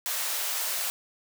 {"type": "high-pass noise", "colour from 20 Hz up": "white", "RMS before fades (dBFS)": -30, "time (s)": [0.06, 0.9], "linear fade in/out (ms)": 0, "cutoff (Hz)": 530, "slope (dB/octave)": 24, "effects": []}